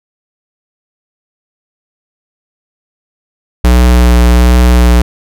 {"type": "tone with vibrato", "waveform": "square", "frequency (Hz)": 60.7, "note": "B1", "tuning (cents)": -29, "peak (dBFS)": -4, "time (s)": [3.64, 5.02], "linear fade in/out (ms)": 5, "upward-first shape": "sine", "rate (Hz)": 1.3, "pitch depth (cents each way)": 18, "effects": []}